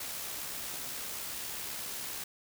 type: noise with amplitude modulation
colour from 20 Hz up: white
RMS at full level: -38 dBFS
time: 0-2.24 s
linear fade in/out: 5 ms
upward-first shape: sine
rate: 67.7 Hz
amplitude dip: 30%
effects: none